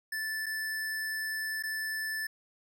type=tone with dropouts; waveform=square; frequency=1755 Hz; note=A6; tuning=5 cents flat; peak=-33 dBFS; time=0.12-2.27 s; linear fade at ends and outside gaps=5 ms; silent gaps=0.46-0.464 / 1.626-1.635 s; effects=none